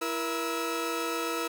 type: tone cluster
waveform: sawtooth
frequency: 332.6 / 474.5 / 1303 Hz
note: E4 / A#4 / E6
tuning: +16 / +31 / -20 cents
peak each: -30 dBFS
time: 0.01-1.48 s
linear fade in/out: 10 ms
effects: none